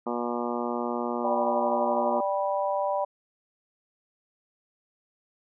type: harmonic tone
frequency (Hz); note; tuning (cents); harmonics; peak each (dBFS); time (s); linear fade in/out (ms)
120; B2; -49; 2 / 3 / 4 / 5 / 6 / 7 / 8 / 9 / 10; -32 / -34 / -35 / -36 / -37 / -37 / -38 / -39 / -39; 0.06-2.21; 10
type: chord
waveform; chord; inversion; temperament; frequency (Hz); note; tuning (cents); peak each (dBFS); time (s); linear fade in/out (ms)
sine; G major; second; just; 588 / 784 / 980; D5 / G5 / B5; +2 / 0 / -14; -27 / -30 / -30; 1.24-3.05; 10
effects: none